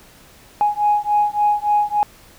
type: beating tone pair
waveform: sine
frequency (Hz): 830.6 / 834.1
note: G#5 / G#5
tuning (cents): 0 / +7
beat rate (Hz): 3.5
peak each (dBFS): -17 / -17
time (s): 0.61-2.03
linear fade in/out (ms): 0
effects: tanh soft clip ceiling -7 dBFS + pink hiss -47 dBFS RMS until 2.38 s